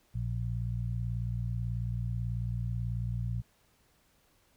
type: harmonic tone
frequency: 58.3 Hz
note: A#1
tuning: 1 cent sharp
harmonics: 1 / 2 / 3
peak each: -36 / -32 / -43 dBFS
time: 0.14-3.42 s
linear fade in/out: 20 ms
effects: pink hiss -68 dBFS RMS until 4.56 s